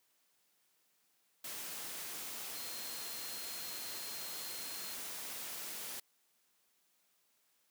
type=tone in noise; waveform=sine; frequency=4200 Hz; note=C8; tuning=6 cents sharp; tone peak=-49 dBFS; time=2.55-4.94 s; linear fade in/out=5 ms; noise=white; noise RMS=-44 dBFS; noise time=1.44-6 s; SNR=-8 dB; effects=white hiss -75 dBFS RMS until 7.7 s + high-pass 150 Hz 12 dB/octave